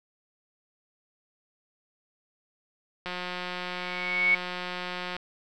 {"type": "click train", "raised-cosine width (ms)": 0.3, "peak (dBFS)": -18, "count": 380, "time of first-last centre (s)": [3.06, 5.166], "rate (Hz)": 180}
{"type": "tone with exponential growth", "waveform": "sine", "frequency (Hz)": 2220, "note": "C#7", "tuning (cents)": 2, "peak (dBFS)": -17, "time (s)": [3.52, 4.35], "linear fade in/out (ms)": 5, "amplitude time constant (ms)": 180}
{"effects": []}